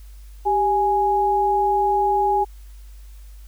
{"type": "tone pair together", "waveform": "sine", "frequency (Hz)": [392, 830.6], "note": ["G4", "G#5"], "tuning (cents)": [0, 0], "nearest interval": "octave + minor second", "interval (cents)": 1300, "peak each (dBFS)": [-22, -17], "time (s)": [0.45, 2.45], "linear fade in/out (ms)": 20, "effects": ["added 50 Hz sine -38 dBFS peak until 3.47 s", "white hiss -56 dBFS RMS until 3.47 s"]}